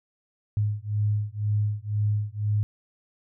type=beating tone pair; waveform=sine; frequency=103.83 / 105.83 Hz; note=G#2 / G#2; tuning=0 / +33 cents; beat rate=2 Hz; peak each=-26 / -26 dBFS; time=0.57-2.63 s; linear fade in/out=0 ms; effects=none